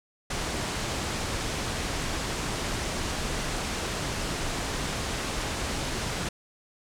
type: low-pass noise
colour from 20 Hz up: pink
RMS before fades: -31 dBFS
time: 0.3-6.29 s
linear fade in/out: 5 ms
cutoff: 8900 Hz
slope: 24 dB/octave
effects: none